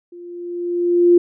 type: tone with level ramp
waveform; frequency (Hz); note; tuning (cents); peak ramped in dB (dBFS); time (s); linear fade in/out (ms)
sine; 349.2; F4; 0; -35 to -6; 0.12-1.18; 5
effects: none